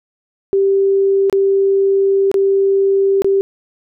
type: tone with dropouts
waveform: sine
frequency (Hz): 391.7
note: G4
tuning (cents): -1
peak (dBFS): -10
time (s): 0.53-3.41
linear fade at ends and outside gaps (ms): 0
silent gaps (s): 1.298-1.327 / 2.315-2.342 / 3.22-3.245
effects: none